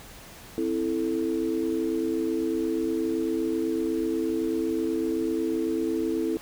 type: chord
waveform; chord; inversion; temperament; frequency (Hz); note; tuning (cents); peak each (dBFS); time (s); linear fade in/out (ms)
sine; A minor; first; equal; 261.6 / 329.6 / 440; C4 / E4 / A4; 0 / 0 / 0; -31 / -26 / -30; 0.58-6.37; 0
effects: pink hiss -46 dBFS RMS until 6.41 s